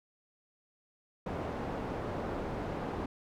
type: low-pass noise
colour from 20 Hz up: white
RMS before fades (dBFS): -37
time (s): 1.26-3.06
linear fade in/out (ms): 5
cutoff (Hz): 630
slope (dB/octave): 12
effects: none